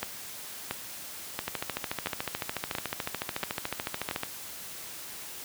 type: two click trains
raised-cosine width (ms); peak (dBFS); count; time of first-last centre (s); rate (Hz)
0.3; -14 / -14; 39 / 7; 1.48-4.234 / 0.03-4.112; 13.8 / 1.47
effects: white hiss -42 dBFS RMS until 5.44 s + high-pass 60 Hz 12 dB/octave